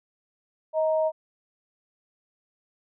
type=tone pair together; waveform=sine; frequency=631.1 / 932.3 Hz; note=D#5 / A#5; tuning=+24 / 0 cents; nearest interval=perfect fifth; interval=676 cents; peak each=-21 / -31 dBFS; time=0.73-1.12 s; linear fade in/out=50 ms; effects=none